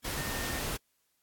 sine tone in noise, 1824 Hz, A#6, 38 cents flat, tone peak -40 dBFS, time 0.17-0.6 s, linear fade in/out 10 ms, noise pink, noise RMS -35 dBFS, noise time 0.04-0.77 s, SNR -8 dB, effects white hiss -75 dBFS RMS until 1.22 s + AAC 64 kbps

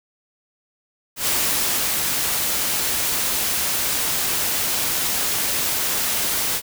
white noise with ADSR envelope, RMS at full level -20 dBFS, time 1.16-6.62 s, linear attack 110 ms, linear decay 680 ms, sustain -2 dB, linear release 62 ms, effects none

